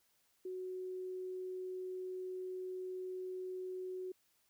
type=tone; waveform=sine; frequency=370 Hz; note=F#4; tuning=in tune; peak=-40 dBFS; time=0.45-4.12 s; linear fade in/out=5 ms; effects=white hiss -75 dBFS RMS until 4.49 s